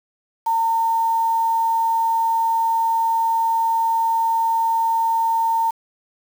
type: tone with quantisation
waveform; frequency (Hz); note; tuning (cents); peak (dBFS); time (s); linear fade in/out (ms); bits
sine; 910; A#5; -42; -16; 0.46-5.71; 10; 6
effects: none